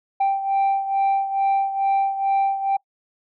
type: beating tone pair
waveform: sine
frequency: 784 / 786.3 Hz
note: G5 / G5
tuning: 0 / +5 cents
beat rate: 2.3 Hz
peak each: -17 / -22 dBFS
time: 0.2-2.77 s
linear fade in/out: 10 ms
effects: noise-tail reverb RT60 0.1 s tail -24 dB re dry + tanh soft clip ceiling -15 dBFS